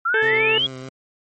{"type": "exponential sweep", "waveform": "sine", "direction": "up", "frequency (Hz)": [1318.5, 3372], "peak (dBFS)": -17, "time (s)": [0.05, 0.67], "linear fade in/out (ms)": 10}
{"type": "harmonic tone", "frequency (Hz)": 440, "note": "A4", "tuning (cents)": 0, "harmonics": [1, 2, 3, 4, 5, 6, 7, 8], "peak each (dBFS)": [-20, -29, -33, -26, -31, -35, -36, -40], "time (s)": [0.14, 0.58], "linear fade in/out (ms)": 2}
{"type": "tone with vibrato", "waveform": "15% pulse", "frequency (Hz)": 130.81, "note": "C3", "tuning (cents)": 0, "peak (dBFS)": -26, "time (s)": [0.22, 0.89], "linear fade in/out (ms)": 2, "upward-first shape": "sine", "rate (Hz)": 4.9, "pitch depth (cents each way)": 24}
{"effects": ["MP3 32 kbps"]}